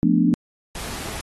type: chord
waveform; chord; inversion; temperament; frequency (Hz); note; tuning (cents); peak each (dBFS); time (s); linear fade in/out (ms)
sine; B half-diminished seventh; second; equal; 174.61 / 220 / 246.9 / 293.7; F3 / A3 / B3 / D4; 0 / 0 / 0 / 0; -20; 0.03-0.34; 0
type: noise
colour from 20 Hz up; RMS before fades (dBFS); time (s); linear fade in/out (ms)
pink; -32; 0.75-1.21; 2
effects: AAC 32 kbps